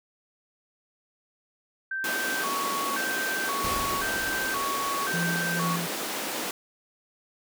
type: tone with vibrato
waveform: sine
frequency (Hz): 1318.5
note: E6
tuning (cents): 0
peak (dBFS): -28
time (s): 1.91-5.76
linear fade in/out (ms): 5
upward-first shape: square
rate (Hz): 0.95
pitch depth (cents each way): 290
type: high-pass noise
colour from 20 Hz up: pink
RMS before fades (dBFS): -32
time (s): 2.04-6.51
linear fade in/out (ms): 2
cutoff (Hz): 240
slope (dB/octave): 24
type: noise with exponential decay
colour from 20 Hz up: pink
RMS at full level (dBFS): -31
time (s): 3.64-5.9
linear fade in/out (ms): 2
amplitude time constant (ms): 490
type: tone with tremolo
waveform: triangle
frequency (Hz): 170.5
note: F3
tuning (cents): -41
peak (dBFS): -25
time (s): 5.13-5.87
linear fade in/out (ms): 10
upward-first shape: sine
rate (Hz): 2.3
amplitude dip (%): 50
effects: none